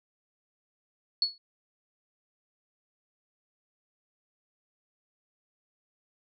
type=tone with exponential decay; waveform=sine; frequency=4388 Hz; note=C#8; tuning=18 cents flat; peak=-19 dBFS; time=1.22-1.38 s; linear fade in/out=2 ms; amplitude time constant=33 ms; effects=none